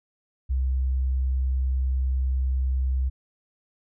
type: tone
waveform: sine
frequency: 65 Hz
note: C2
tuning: 11 cents flat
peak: -21 dBFS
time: 0.49-3.1 s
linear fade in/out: 20 ms
effects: none